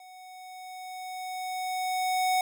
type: tone with level ramp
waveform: square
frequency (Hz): 742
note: F#5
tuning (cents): +5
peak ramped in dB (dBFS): -48 to -23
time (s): 0-2.41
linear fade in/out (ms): 2
effects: none